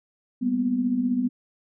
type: tone cluster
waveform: sine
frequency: 197.1 / 234 / 249.4 Hz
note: G3 / A#3 / B3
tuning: +10 / +7 / +17 cents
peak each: -30 / -30 / -22 dBFS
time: 0.41-1.29 s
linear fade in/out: 20 ms
effects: none